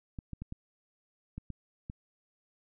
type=clicks; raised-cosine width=5 ms; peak=-27 dBFS; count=7; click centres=0.188 / 0.333 / 0.42 / 0.524 / 1.38 / 1.503 / 1.899 s; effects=none